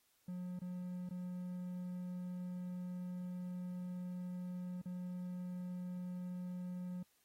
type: tone with dropouts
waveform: triangle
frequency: 180 Hz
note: F#3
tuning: 47 cents flat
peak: -39 dBFS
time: 0.28-7.03 s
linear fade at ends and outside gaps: 5 ms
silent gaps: 0.592-0.616 / 1.092-1.108 / 4.817-4.856 s
effects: white hiss -75 dBFS RMS until 7.24 s + AAC 48 kbps